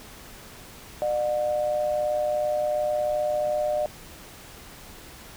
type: tone pair together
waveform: sine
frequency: 603 / 725.8 Hz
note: D5 / F#5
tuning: +46 / -34 cents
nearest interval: minor third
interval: 320 cents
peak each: -23 / -30 dBFS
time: 1.02-3.86 s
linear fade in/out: 0 ms
effects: pink hiss -45 dBFS RMS until 5.36 s